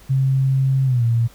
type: tone with pitch glide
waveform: sine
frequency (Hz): 133.8 to 116.48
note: C3 to A#2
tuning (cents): +39 to -1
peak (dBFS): -14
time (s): 0.09-1.28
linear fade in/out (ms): 20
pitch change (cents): -240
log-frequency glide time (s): 0.85-1.04
effects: added 50 Hz sine -49 dBFS peak until 1.34 s + pink hiss -49 dBFS RMS until 1.34 s